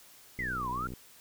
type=click train; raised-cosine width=3 ms; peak=-29 dBFS; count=35; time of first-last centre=0.39-0.937 s; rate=62.2 Hz
type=exponential two-way sweep; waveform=sine; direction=down then up; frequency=2098 to 952 to 1414 Hz; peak=-32 dBFS; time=0.39-0.87 s; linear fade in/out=2 ms; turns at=0.7 s
effects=white hiss -56 dBFS RMS until 1.2 s